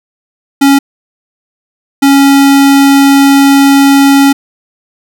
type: tone pair in turn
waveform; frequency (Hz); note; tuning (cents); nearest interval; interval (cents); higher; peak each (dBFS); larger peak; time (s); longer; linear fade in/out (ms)
square; 277.2 / 277.2; C#4 / C#4; 0 / 0; unison; 0; neither; -3; neither; 0.61-0.79 / 2.02-4.33; second; 10
effects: none